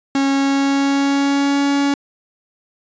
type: tone with pitch glide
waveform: 45% pulse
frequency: 274.4 to 281.5 Hz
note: C#4 to C#4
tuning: -17 to +27 cents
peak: -14 dBFS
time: 0.15-1.94 s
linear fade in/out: 2 ms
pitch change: +44 cents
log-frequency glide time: 0.3-1.63 s
effects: resampled to 16000 Hz